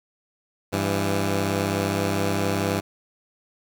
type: tone pair together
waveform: 10% pulse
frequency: 99.1 / 166.67 Hz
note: G2 / E3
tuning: +19 / +19 cents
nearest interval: major sixth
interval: 900 cents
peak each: -15 / -19 dBFS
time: 0.72-2.81 s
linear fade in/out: 20 ms
effects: none